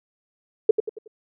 sine tone with echo, 434.7 Hz, A4, 21 cents flat, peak -8 dBFS, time 0.69-0.71 s, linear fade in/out 5 ms, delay 92 ms, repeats 4, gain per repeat -8 dB, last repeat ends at 1.078 s, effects none

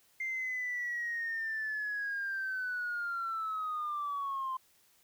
sine linear sweep, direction down, 2100 to 1035 Hz, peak -32 dBFS, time 0.2-4.57 s, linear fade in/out 5 ms, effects tanh soft clip ceiling -29 dBFS + white hiss -67 dBFS RMS until 5.03 s

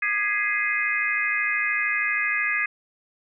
sine tone cluster, 1221 / 1664 / 1977 / 2090 / 2509 Hz, D#6 / G#6 / B6 / C7 / D#7, -33 / +3 / +1 / -2 / +14 cents, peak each -33 / -26 / -31 / -26 / -28 dBFS, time 0.02-2.66 s, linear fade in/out 5 ms, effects none

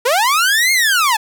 sawtooth linear two-way sweep, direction up then down, 451.1 to 2166 to 827 Hz, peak -8 dBFS, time 0.05-1.17 s, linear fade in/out 10 ms, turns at 0.72 s, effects none

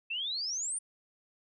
sine exponential sweep, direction up, 2607 to 9397 Hz, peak -32 dBFS, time 0.1-0.79 s, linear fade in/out 10 ms, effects none

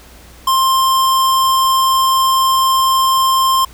square tone, 1054 Hz, C6, 12 cents sharp, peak -11 dBFS, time 0.47-3.65 s, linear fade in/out 5 ms, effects added 60 Hz sine -41 dBFS peak until 3.73 s + pink hiss -42 dBFS RMS until 3.73 s

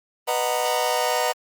sawtooth chord, B major seventh, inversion none, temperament just, 493.9 / 617.4 / 740.8 / 926 Hz, B4 / D#5 / F#5 / A#5, 0 / -14 / +2 / -12 cents, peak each -22 dBFS, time 0.27-1.33 s, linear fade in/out 20 ms, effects Opus 24 kbps

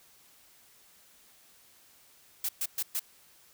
blue noise bursts, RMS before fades -31 dBFS, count 4, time 2.44-2.996 s, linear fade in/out 5 ms, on 49 ms, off 120 ms, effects white hiss -60 dBFS RMS until 3.53 s

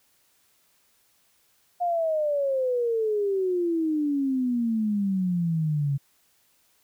sine exponential sweep, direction down, 716 to 137.2 Hz, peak -22 dBFS, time 1.8-5.98 s, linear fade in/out 20 ms, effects white hiss -65 dBFS RMS until 6.83 s

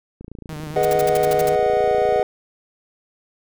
click train, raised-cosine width 3 ms, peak -23 dBFS, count 57, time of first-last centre 0.21-2.196 s, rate 28.2 Hz
sawtooth tone with vibrato, 153.5 Hz, D#3, 23 cents flat, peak -26 dBFS, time 0.49-1.55 s, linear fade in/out 2 ms, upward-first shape triangle, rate 8.9 Hz, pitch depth 63 cents each way
triangle chord, G# minor seventh, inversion none, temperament equal with one note detuned, 415.3 / 488.8 / 622.3 / 740 Hz, G#4 / B4 / D#5 / F#5, 0 / -18 / 0 / 0 cents, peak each -19 dBFS, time 0.76-2.23 s, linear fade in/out 2 ms
white noise bursts, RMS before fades -29 dBFS, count 9, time 0.83-1.492 s, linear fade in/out 2 ms, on 22 ms, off 58 ms
effects none

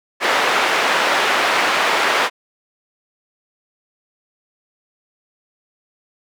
white band-pass noise, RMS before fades -17 dBFS, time 0.2-2.3 s, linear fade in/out 50 ms, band 440 to 2000 Hz, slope 12 dB/octave, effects none

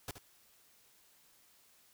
pink noise with echo, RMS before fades -41 dBFS, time 0.08-0.11 s, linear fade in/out 2 ms, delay 73 ms, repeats 1, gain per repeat -10 dB, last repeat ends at 0.183 s, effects white hiss -66 dBFS RMS until 1.93 s

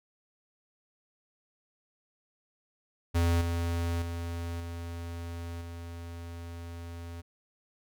square tone with level steps, 85 Hz, F2, 46 cents flat, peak -24 / -29 / -34 / -37 / -40 dBFS, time 3.14-7.22 s, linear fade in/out 20 ms, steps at 3.41 / 4.02 / 4.6 / 5.61 s, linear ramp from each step 2 ms, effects none

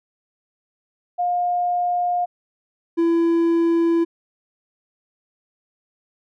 sine / triangle tone pair in turn, 710 / 335.1 Hz, F5 / E4, +28 / +29 cents, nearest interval octave + minor second, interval 1299 cents, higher first, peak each -18 / -13 dBFS, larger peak second, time 1.18-2.26 / 2.97-4.05 s, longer neither, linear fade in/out 20 ms, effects none

